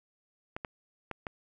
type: clicks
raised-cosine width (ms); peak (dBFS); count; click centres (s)
0.5; -21; 4; 0.565 / 0.648 / 1.113 / 1.268
effects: none